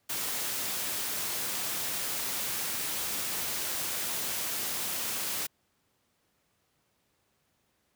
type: noise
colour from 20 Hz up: white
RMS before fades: -33 dBFS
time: 0.09-5.47 s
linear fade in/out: 10 ms
effects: pink hiss -73 dBFS RMS until 7.95 s + high-pass 80 Hz 12 dB/octave